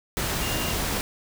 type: tone in noise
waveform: sine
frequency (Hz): 2805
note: F7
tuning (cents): +7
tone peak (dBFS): -34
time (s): 0.42-0.73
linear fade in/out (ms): 0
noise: pink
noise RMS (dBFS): -27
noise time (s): 0.17-1.01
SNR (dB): -10
effects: none